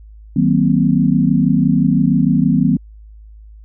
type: chord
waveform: sine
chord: C half-diminished seventh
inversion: first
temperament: just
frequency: 156.98 / 188.37 / 235.5 / 261.6 Hz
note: Eb3 / Gb3 / Bb3 / C4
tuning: +16 / +31 / +18 / 0 cents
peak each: -16 dBFS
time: 0.36-2.77 s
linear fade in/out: 5 ms
effects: added 53 Hz sine -36 dBFS peak until 3.64 s